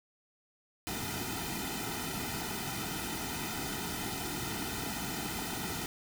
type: noise with comb filter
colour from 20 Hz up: pink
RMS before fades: -37 dBFS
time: 0.87-5.86 s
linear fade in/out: 0 ms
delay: 1.8 ms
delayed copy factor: -1
effects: none